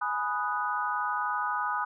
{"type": "chord", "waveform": "sine", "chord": "G# minor seventh", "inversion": "none", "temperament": "equal with one note detuned", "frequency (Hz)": [835.4, 987.8, 1244.5, 1480], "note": ["G#5", "B5", "D#6", "F#6"], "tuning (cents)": [10, 0, 0, 0], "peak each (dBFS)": [-34, -33, -31, -34], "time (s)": [0.01, 1.85], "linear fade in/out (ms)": 10, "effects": []}